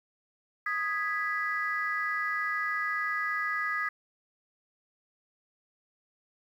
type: chord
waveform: sine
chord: G# minor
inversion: second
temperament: equal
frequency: 1244.5 / 1661.2 / 1975.5 Hz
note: D#6 / G#6 / B6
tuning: 0 / 0 / 0 cents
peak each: -32 dBFS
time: 0.66-3.89 s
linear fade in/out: 5 ms
effects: tanh soft clip ceiling -20 dBFS + 10-bit